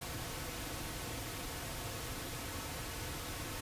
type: noise with comb filter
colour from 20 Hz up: pink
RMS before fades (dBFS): -42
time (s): 0.01-3.61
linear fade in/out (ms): 10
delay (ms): 5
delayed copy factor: -0.5
effects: resampled to 32000 Hz